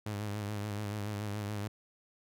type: tone with vibrato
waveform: sawtooth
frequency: 103.9 Hz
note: G#2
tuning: 1 cent sharp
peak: -31 dBFS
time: 0.06-1.68 s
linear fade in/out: 5 ms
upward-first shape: sine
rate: 7 Hz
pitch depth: 51 cents each way
effects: none